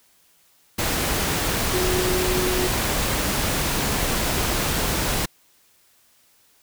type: tone in noise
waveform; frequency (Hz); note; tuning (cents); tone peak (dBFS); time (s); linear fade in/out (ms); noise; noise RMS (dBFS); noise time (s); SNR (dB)
sine; 365.5; F#4; -21; -23; 1.73-2.68; 10; pink; -23; 0.78-5.26; -3
effects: white hiss -59 dBFS RMS until 6.62 s